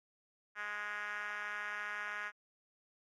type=tone with band-pass filter; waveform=5% pulse; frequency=207.7 Hz; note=G#3; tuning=in tune; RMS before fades=-41 dBFS; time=0.55-2.32 s; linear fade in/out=50 ms; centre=1600 Hz; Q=3; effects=AAC 64 kbps